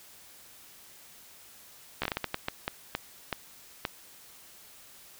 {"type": "slowing click train", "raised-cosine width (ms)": 0.3, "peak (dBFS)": -13, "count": 13, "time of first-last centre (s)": [2.02, 3.852], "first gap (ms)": 14, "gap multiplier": 1.39, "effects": ["white hiss -53 dBFS RMS until 5.19 s"]}